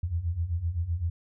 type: beating tone pair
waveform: sine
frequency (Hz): 80.1 / 87.9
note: E2 / F2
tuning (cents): -49 / +12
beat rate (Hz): 7.8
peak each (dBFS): -32 / -28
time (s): 0.03-1.1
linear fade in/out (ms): 5
effects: none